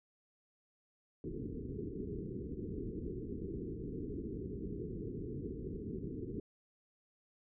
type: low-pass noise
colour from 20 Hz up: white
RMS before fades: -42 dBFS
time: 1.24-6.4 s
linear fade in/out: 2 ms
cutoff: 440 Hz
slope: 96 dB/octave
effects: none